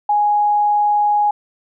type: tone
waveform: sine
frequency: 830.6 Hz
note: G#5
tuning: in tune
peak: -12 dBFS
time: 0.09-1.31 s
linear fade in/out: 5 ms
effects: none